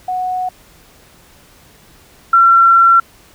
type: tone pair in turn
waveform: sine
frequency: 736 / 1359.2 Hz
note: F#5 / F6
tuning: -9 / -47 cents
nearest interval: major seventh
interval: 1062 cents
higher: second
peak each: -16 / -5 dBFS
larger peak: second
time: 0.08-0.49 / 2.33-3 s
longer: second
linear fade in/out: 5 ms
effects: pink hiss -46 dBFS RMS until 3.34 s